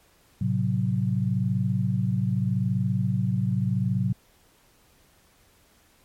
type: chord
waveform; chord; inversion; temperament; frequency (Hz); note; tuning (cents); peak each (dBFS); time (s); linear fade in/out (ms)
sine; F# diminished; first; equal; 110 / 130.81 / 185; A2 / C3 / F#3; 0 / 0 / 0; -26; 0.41-4.13; 5
effects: pink hiss -60 dBFS RMS until 6.04 s + MP3 64 kbps